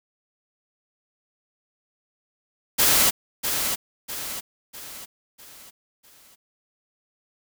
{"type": "noise with echo", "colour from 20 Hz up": "white", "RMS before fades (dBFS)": -18, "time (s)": [2.78, 3.11], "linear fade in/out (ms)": 20, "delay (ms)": 650, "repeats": 5, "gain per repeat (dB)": -7, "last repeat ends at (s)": 6.36, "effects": []}